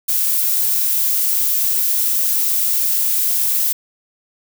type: noise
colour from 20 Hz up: violet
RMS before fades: -17 dBFS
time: 0.08-3.73 s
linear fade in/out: 10 ms
effects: none